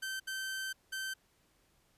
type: tone bursts at uneven times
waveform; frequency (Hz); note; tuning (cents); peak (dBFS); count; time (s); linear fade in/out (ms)
sawtooth; 1548; G6; -22; -33; 3; 0.02-0.2 / 0.27-0.73 / 0.92-1.14; 10
effects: pink hiss -71 dBFS RMS until 1.97 s + resampled to 32000 Hz